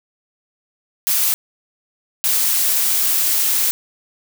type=noise bursts at uneven times; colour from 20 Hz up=blue; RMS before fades=-17 dBFS; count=2; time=1.07-1.34 / 2.24-3.71 s; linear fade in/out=0 ms; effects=none